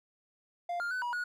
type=tone with pitch steps; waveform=triangle; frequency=698 / 1404 / 1501 / 966 / 1455 Hz; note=F5 / F6 / F#6 / B5 / F#6; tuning=-1 / +9 / +24 / -39 / -29 cents; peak=-30 dBFS; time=0.69-1.24 s; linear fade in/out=5 ms; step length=110 ms; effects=none